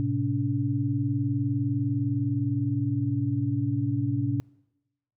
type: tone cluster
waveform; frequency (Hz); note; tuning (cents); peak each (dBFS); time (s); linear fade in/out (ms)
sine; 108.8 / 128.6 / 285.9; A2 / C3 / D4; -19 / -30 / -46; -28; 0-4.4; 0
effects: noise-tail reverb RT60 1.0 s tail -26 dB re dry